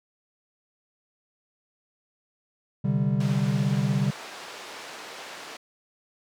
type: chord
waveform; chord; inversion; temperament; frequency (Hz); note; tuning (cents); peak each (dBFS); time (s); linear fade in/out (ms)
triangle; C suspended second; none; equal with one note detuned; 130.81 / 147.68 / 196; C3 / D3 / G3; 0 / +10 / 0; -24; 2.84-4.11; 10
type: band-pass noise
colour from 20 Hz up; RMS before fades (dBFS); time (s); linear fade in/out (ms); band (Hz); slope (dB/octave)
pink; -41; 3.2-5.57; 5; 480 to 5800; 12
effects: none